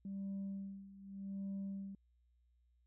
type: tone with tremolo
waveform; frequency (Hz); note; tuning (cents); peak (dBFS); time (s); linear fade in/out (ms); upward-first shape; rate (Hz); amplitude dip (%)
sine; 196; G3; 0; -37; 0.05-1.95; 2; sine; 0.84; 85
effects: tanh soft clip ceiling -38 dBFS + added 60 Hz sine -70 dBFS peak until 2.86 s